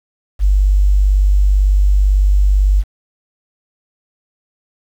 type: tone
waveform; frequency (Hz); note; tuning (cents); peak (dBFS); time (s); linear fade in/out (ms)
sine; 49; G1; 0; -8; 0.39-2.84; 50
effects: 7-bit